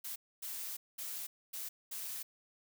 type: noise bursts at uneven times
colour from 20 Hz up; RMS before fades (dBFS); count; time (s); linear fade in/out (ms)
blue; -42; 5; 0.04-0.16 / 0.42-0.77 / 0.98-1.27 / 1.53-1.69 / 1.91-2.23; 10
effects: none